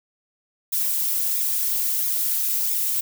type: noise with flanger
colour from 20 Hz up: violet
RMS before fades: -23 dBFS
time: 0.72-3.01 s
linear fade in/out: 10 ms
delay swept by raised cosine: 0.67 to 4.77 ms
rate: 1.5 Hz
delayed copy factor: -0.7
effects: none